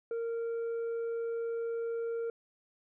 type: tone with tanh clipping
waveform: triangle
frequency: 462.1 Hz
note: A#4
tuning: 15 cents flat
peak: -33 dBFS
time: 0.11-2.3 s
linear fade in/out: 2 ms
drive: 8 dB
effects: none